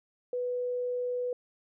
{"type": "tone", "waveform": "sine", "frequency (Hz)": 493.9, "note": "B4", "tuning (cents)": 0, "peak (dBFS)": -29, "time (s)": [0.33, 1.33], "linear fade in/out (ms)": 2, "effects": []}